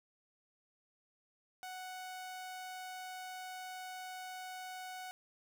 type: tone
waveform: sawtooth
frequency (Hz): 741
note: F#5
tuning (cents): +2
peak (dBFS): -40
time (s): 1.63-5.11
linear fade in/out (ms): 0
effects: none